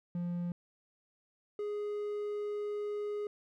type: tone pair in turn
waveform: triangle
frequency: 174.61 / 415.3 Hz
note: F3 / G#4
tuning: 0 / 0 cents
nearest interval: octave + minor third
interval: 1500 cents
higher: second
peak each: -31 / -32 dBFS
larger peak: first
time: 0.15-0.52 / 1.59-3.27 s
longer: second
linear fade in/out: 2 ms
effects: none